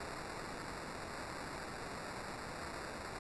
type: noise with sample-and-hold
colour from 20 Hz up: violet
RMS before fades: -45 dBFS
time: 0-3.19 s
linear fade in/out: 5 ms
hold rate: 3150 Hz
effects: resampled to 24000 Hz